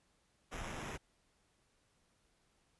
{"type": "noise with sample-and-hold", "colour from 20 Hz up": "pink", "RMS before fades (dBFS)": -44, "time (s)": [0.51, 0.98], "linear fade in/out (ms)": 20, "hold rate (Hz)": 4410, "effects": ["pink hiss -75 dBFS RMS until 2.79 s", "resampled to 24000 Hz"]}